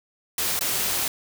white noise with dropouts, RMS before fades -25 dBFS, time 0.38-1.08 s, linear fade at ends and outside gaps 2 ms, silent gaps 0.592-0.609 s, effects none

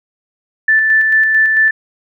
sine tone with tremolo, 1760 Hz, A6, in tune, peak -7 dBFS, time 0.68-1.71 s, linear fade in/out 5 ms, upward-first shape square, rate 4.5 Hz, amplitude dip 30%, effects none

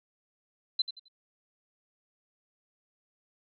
sine tone with echo, 4050 Hz, B7, 43 cents sharp, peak -23 dBFS, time 0.79-0.82 s, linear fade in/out 5 ms, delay 88 ms, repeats 3, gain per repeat -11 dB, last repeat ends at 1.084 s, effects none

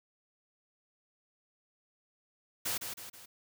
white noise with echo, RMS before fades -34 dBFS, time 2.65-2.78 s, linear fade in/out 10 ms, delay 160 ms, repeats 3, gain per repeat -6 dB, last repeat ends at 3.26 s, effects none

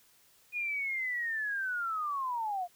sine linear sweep, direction down, 2471 to 687 Hz, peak -31 dBFS, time 0.52-2.68 s, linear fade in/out 50 ms, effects white hiss -64 dBFS RMS until 2.75 s

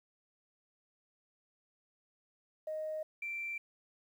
sine tone pair in turn, 622.3 / 2349 Hz, D#5 / D7, 0 / 0 cents, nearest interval octave + major seventh, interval 2300 cents, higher second, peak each -35 / -36 dBFS, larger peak first, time 2.67-3.03 / 3.22-3.58 s, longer neither, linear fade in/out 5 ms, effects tanh soft clip ceiling -31 dBFS + 11-bit

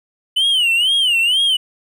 triangle tone with vibrato, 2969 Hz, F#7, 5 cents sharp, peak -11 dBFS, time 0.36-1.57 s, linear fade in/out 10 ms, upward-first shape sine, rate 2.1 Hz, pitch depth 170 cents each way, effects none

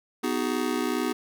square chord, G# minor seventh, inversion first, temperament just, 249.2 / 311.5 / 373.8 / 415.3 Hz, B3 / D#4 / F#4 / G#4, +16 / +2 / +18 / 0 cents, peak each -30 / -31 / -32 / -34 dBFS, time 0.23-1.13 s, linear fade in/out 10 ms, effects none

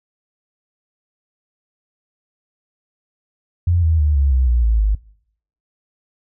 sine tone with pitch steps, 87 / 80.71 / 74.87 / 69.45 / 64.43 / 59.77 / 55.44 / 51.43 Hz, F2 / E2 / D2 / C#2 / C2 / A#1 / A1 / G#1, -6 / -36 / +34 / +4 / -26 / +44 / +14 / -16 cents, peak -12 dBFS, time 3.67-4.95 s, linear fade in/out 5 ms, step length 160 ms, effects noise-tail reverb RT60 0.7 s tail -24 dB re dry

